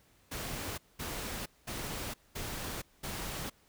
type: noise bursts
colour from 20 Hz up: pink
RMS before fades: -39 dBFS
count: 5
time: 0.31-3.5 s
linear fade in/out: 10 ms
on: 470 ms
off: 210 ms
effects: pink hiss -66 dBFS RMS until 3.68 s